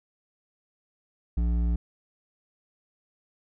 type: tone with hard clipping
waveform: sine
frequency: 58.27 Hz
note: A#1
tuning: in tune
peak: -24 dBFS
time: 1.37-1.76 s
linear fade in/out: 5 ms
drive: 9 dB
effects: none